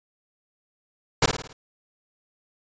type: noise with echo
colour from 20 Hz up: pink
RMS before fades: -17 dBFS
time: 1.22-1.26 s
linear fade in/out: 5 ms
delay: 54 ms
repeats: 5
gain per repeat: -6 dB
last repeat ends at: 1.53 s
effects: resampled to 16000 Hz